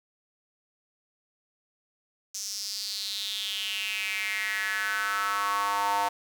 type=tone with high-pass filter sweep; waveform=square; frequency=100.9 Hz; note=G#2; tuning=49 cents flat; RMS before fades=-30 dBFS; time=2.34-6.09 s; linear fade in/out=10 ms; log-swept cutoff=6000 to 830 Hz; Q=5.2; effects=9-bit